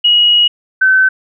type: tone pair in turn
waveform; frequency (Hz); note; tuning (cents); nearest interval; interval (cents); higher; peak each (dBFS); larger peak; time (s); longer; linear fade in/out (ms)
sine; 2900 / 1529.6; F#7 / G6; -35 / -43; major seventh; 1108; first; -6; neither; 0.04-0.48 / 0.81-1.09; first; 10
effects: none